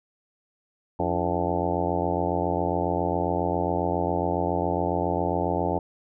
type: harmonic tone with a mistuned harmonic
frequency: 87.31 Hz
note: F2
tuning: in tune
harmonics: 1 / 2 / 3 / 4 / 5 / 6 / 7 / 8 / 9 / 10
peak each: -32 / -32 / -32 / -32 / -32 / -32 / -32 / -32 / -32 / -32 dBFS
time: 0.99-5.79 s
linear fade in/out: 5 ms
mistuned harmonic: 3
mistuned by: +130 cents
effects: none